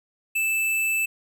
square tone, 2637 Hz, E7, in tune, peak -22 dBFS, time 0.35-1.06 s, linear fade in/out 10 ms, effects none

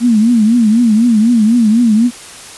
sine tone with vibrato, 226.7 Hz, A#3, 48 cents flat, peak -6 dBFS, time 0-2.11 s, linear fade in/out 50 ms, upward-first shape triangle, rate 4 Hz, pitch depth 160 cents each way, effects white hiss -32 dBFS RMS until 2.57 s + resampled to 24000 Hz

